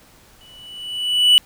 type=tone with exponential growth; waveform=triangle; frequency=2960 Hz; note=F#7; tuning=in tune; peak=-5 dBFS; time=0.41-1.38 s; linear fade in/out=0 ms; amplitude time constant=210 ms; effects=pink hiss -50 dBFS RMS until 1.45 s